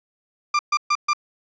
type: tone bursts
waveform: 35% pulse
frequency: 1189 Hz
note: D6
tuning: 21 cents sharp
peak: -15 dBFS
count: 4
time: 0.54-1.134 s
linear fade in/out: 5 ms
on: 51 ms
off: 130 ms
effects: resampled to 16000 Hz + 9-bit